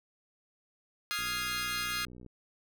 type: chord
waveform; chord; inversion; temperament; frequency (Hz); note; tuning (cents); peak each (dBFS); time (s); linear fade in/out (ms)
20% pulse; F minor seventh; third; equal; 1244.5 / 1396.9 / 1661.2 / 2093; Eb6 / F6 / Ab6 / C7; 0 / 0 / 0 / 0; -33; 1.11-2.05; 0
type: click train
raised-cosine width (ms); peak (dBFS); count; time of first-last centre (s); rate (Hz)
3; -37; 67; 1.19-2.263; 61.5
effects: none